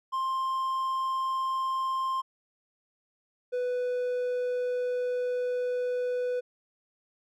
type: tone pair in turn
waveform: triangle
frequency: 1054 / 495.8 Hz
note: C6 / B4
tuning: +12 / +7 cents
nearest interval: octave + minor second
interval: 1305 cents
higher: first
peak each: -25 dBFS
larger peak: neither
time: 0.12-2.22 / 3.52-6.41 s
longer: second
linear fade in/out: 20 ms
effects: none